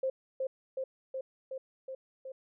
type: tone with echo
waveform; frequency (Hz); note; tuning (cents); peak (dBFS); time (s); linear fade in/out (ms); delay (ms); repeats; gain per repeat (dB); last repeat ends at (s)
sine; 527; C5; +12; -28; 0.03-0.1; 5; 370; 6; -2; 2.32
effects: none